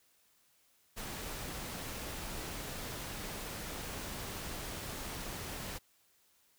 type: noise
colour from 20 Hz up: pink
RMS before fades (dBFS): -42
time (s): 0.96-5.79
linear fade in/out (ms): 20
effects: white hiss -70 dBFS RMS until 6.58 s